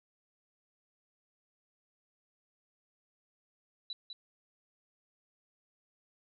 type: tone with echo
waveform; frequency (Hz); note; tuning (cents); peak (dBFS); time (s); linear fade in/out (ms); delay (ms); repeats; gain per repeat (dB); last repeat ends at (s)
sine; 3951; B7; 0; -37; 3.9-3.93; 2; 200; 1; -5; 4.13
effects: none